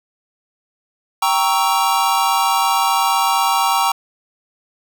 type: chord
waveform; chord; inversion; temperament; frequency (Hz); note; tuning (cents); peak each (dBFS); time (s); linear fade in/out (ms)
square; G diminished seventh; none; equal with one note detuned; 784 / 932.3 / 1115.2 / 1318.5; G5 / Bb5 / Db6 / Fb6; 0 / 0 / +10 / 0; -20 / -19 / -21 / -23; 1.22-3.92; 5
effects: none